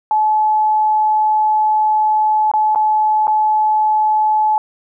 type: tone with dropouts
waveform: sine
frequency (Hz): 859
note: A5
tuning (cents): -42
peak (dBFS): -11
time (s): 0.11-4.58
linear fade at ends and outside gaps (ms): 1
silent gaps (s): 2.515-2.537 / 2.749-2.758 / 3.27-3.279
effects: none